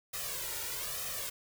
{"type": "noise with flanger", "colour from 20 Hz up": "white", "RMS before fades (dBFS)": -38, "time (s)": [0.13, 1.3], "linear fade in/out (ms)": 10, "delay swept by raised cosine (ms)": [1.6, 2.14], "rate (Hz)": 1.1, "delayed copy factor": 0.9, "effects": []}